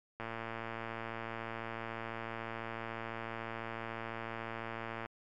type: click train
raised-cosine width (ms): 0.5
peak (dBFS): -25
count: 555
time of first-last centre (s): 0.2-5.06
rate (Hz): 114
effects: MP3 96 kbps